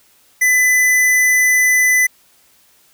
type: tone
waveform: square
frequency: 2004 Hz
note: B6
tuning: 25 cents sharp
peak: -11 dBFS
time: 0.41-2.07 s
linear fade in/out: 10 ms
effects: white hiss -53 dBFS RMS until 2.93 s